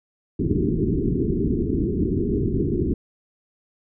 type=low-pass noise; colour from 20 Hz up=white; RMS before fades=-22 dBFS; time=0.39-2.94 s; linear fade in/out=5 ms; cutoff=410 Hz; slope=96 dB/octave; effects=none